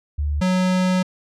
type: tone pair in turn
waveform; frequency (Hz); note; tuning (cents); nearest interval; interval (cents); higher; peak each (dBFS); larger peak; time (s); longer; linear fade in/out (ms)
sine / square; 73.42 / 184.31; D2 / F#3; 0 / -6; octave + major third; 1594; second; -19 / -17; second; 0.18-0.41 / 0.41-1.03; second; 10
effects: low-pass 7000 Hz 12 dB/octave